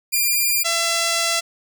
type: tone pair in turn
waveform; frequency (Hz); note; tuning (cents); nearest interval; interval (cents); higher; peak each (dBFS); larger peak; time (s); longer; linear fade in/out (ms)
5% pulse; 2398 / 672.9; D7 / E5; +36 / +35; octave + minor seventh; 2201; first; -7; neither; 0.12-0.64 / 0.64-1.41; second; 20
effects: none